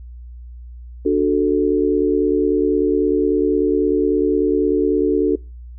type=chord; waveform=sine; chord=D major; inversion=none; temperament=equal; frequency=293.7 / 370 / 440 Hz; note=D4 / F#4 / A4; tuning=0 / 0 / 0 cents; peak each=-18 dBFS; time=1.05-5.36 s; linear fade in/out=10 ms; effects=noise-tail reverb RT60 0.3 s tail -25 dB re dry + added 60 Hz sine -33 dBFS peak until 5.78 s